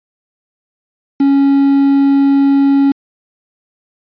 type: tone with quantisation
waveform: triangle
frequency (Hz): 277.2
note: C#4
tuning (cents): 0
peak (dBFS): -5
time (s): 1.2-2.92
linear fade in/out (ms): 5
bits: 5
effects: resampled to 11025 Hz